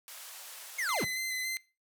white band-pass noise, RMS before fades -47 dBFS, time 0.08-0.91 s, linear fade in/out 0 ms, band 570 to 15000 Hz, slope 24 dB/octave
square linear sweep, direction down, 2228 to 64.1 Hz, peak -31 dBFS, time 0.78-1.05 s, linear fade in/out 10 ms
sawtooth tone with vibrato, 2048 Hz, C7, 38 cents flat, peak -29 dBFS, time 0.89-1.57 s, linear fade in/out 0 ms, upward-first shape square, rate 3.6 Hz, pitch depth 17 cents each way
violet noise with exponential decay, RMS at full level -46 dBFS, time 0.94-1.07 s, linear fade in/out 0 ms, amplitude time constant 27 ms
effects noise-tail reverb RT60 0.3 s tail -21 dB re dry

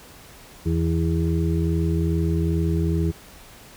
harmonic tone, 82.41 Hz, E2, in tune, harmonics 1 / 2 / 4 / 5, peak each -22 / -23 / -27 / -31 dBFS, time 0.65-3.12 s, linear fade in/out 20 ms, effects pink hiss -46 dBFS RMS until 3.76 s

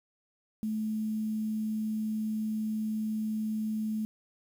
sine tone with quantisation, 216.8 Hz, A3, 25 cents flat, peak -29 dBFS, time 0.63-4.05 s, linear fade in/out 0 ms, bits 9, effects none

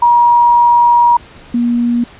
sine tone pair in turn, 954 / 238.5 Hz, A#5 / A#3, +40 / +40 cents, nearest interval 2 octaves, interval 2400 cents, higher first, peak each -5 / -10 dBFS, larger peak first, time 0.02-1.17 / 1.54-2.04 s, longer first, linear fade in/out 5 ms, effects pink hiss -38 dBFS RMS until 2.19 s + resampled to 8000 Hz

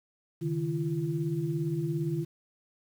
sine tone cluster, 138.1 / 155.5 / 339.7 Hz, C#3 / D#3 / F4, -6 / -1 / -48 cents, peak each -35 / -30 / -33 dBFS, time 0.41-2.25 s, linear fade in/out 20 ms, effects 9-bit

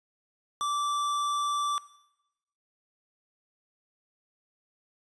square tone, 1166 Hz, D6, 13 cents flat, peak -28 dBFS, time 0.61-1.78 s, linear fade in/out 0 ms, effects noise-tail reverb RT60 0.9 s tail -18 dB re dry + resampled to 22050 Hz

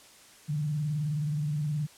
sine tone with vibrato, 149.5 Hz, D3, 31 cents sharp, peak -27 dBFS, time 0.48-1.87 s, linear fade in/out 20 ms, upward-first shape square, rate 19 Hz, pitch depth 67 cents each way, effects white hiss -54 dBFS RMS until 1.97 s + low-pass 10000 Hz 12 dB/octave

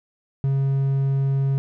triangle tone, 136.6 Hz, C#3, 25 cents flat, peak -16 dBFS, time 0.44-1.58 s, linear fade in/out 0 ms, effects none

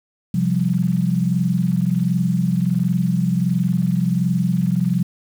sine chord, C suspended fourth, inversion none, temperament equal, 130.81 / 174.61 / 196 Hz, C3 / F3 / G3, 0 / 0 / 0 cents, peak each -22 / -18 / -22 dBFS, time 0.34-5.03 s, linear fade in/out 5 ms, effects 7-bit

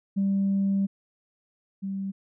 sine tone pair in turn, 196.3 / 194.61 Hz, G3 / G3, +3 / -12 cents, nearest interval unison, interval 15 cents, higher first, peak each -20 / -28 dBFS, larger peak first, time 0.16-0.87 / 1.82-2.12 s, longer first, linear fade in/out 20 ms, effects tanh soft clip ceiling -18 dBFS

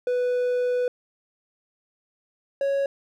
triangle tone pair in turn, 494.7 / 553.8 Hz, B4 / C#5, +3 / -2 cents, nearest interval major second, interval 195 cents, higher second, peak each -19 dBFS, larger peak neither, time 0.07-0.88 / 2.61-2.86 s, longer first, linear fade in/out 2 ms, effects none

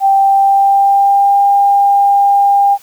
sine tone with pitch glide, 784 to 801.4 Hz, G5 to G5, 0 to +38 cents, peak -6 dBFS, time 0-2.78 s, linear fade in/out 50 ms, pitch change +38 cents, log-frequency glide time 0.16-1.43 s, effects white hiss -43 dBFS RMS until 2.82 s

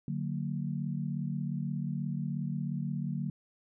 sine chord, D augmented, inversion none, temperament just, 146.83 / 183.54 / 229.4 Hz, D3 / F#3 / A#3, 0 / -14 / -28 cents, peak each -34 / -36 / -38 dBFS, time 0.08-3.3 s, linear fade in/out 2 ms, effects none

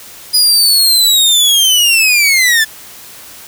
sawtooth linear sweep, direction down, 4978 to 1722 Hz, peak -4 dBFS, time 0.33-2.65 s, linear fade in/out 20 ms, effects white hiss -34 dBFS RMS until 3.47 s

